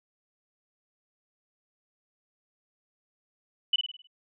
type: tone with echo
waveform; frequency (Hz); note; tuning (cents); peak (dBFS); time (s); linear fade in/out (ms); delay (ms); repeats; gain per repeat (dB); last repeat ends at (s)
sine; 2978; F#7; +11; -19; 3.73-3.76; 5; 52; 6; -6; 4.072
effects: none